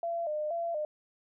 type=tone with vibrato; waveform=sine; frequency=641 Hz; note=E5; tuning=49 cents flat; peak=-30 dBFS; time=0.03-0.85 s; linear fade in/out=2 ms; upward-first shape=square; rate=2.1 Hz; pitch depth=98 cents each way; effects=none